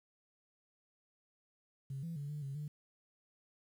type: tone with pitch steps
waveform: sine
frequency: 135.8 / 166.7 / 143.1 / 148.7 / 137.3 / 149 Hz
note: C#3 / E3 / D3 / D3 / C#3 / D3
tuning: -35 / +20 / -45 / +22 / -16 / +25 cents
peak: -38 dBFS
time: 1.9-2.68 s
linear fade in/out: 5 ms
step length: 130 ms
effects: tanh soft clip ceiling -35 dBFS + 11-bit